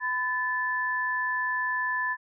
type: tone pair together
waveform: sine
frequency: 1005.1 / 1745 Hz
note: B5 / A6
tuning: +30 / -15 cents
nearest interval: minor seventh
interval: 955 cents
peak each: -30 / -27 dBFS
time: 0-2.17 s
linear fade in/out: 50 ms
effects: none